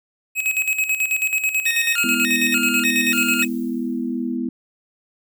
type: tone with tremolo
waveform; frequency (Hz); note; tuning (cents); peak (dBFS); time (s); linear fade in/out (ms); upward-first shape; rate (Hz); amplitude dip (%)
square; 2554; D#7; +45; -17; 0.35-3.48; 50; square; 9.2; 65
type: tone with vibrato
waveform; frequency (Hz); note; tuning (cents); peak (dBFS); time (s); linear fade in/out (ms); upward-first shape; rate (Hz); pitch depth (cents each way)
25% pulse; 1614; G#6; -50; -19; 1.66-3.44; 2; square; 1.7; 240
type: chord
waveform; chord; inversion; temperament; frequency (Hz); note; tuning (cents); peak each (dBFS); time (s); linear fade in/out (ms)
sine; E major; first; equal; 207.7 / 246.9 / 329.6; G#3 / B3 / E4; 0 / 0 / 0; -29 / -23 / -28; 2.04-4.49; 2
type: noise with exponential decay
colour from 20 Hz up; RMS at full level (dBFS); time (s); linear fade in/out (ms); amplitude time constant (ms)
violet; -31; 3.12-4.37; 0; 270
effects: none